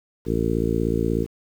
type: harmonic tone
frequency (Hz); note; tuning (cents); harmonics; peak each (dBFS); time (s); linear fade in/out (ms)
56.5; A1; +47; 1 / 2 / 3 / 4 / 5 / 6 / 7 / 8; -28 / -28 / -28 / -28 / -28 / -28 / -28 / -28; 0.25-1.27; 50
effects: 8-bit